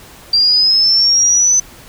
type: linear sweep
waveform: sine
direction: up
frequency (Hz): 4710 to 6090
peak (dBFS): -8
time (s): 0.33-1.6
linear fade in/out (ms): 5
effects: pink hiss -39 dBFS RMS until 1.88 s